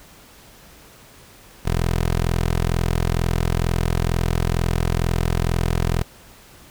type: tone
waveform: 15% pulse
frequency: 42.17 Hz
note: E1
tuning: 40 cents sharp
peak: -12 dBFS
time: 1.65-6.03 s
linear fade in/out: 10 ms
effects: pink hiss -47 dBFS RMS until 6.7 s